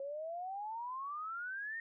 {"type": "exponential sweep", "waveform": "sine", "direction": "up", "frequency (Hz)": [541, 1864.7], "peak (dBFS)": -39, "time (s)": [0, 1.8], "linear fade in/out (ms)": 2, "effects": []}